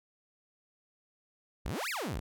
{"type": "exponential two-way sweep", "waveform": "sawtooth", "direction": "up then down", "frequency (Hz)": [37.71, 2700, 37.71], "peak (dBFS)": -30, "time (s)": [1.65, 2.2], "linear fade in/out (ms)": 10, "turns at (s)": 1.89, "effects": []}